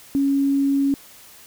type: tone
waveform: sine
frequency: 277.2 Hz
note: C#4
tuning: in tune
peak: -16 dBFS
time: 0.15-0.94 s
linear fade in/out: 0 ms
effects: white hiss -46 dBFS RMS until 1.46 s